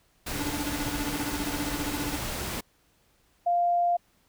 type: noise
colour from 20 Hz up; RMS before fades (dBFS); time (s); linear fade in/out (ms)
pink; -33; 0.26-2.61; 10
type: tone with tremolo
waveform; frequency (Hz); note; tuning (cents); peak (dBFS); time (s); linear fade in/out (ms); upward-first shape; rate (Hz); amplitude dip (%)
square; 291.4; D4; -13; -29; 0.33-2.2; 50; sine; 15; 85
type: tone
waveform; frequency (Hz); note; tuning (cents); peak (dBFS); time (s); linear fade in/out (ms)
sine; 698; F5; -1; -21; 3.46-3.97; 10
effects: pink hiss -66 dBFS RMS until 4.28 s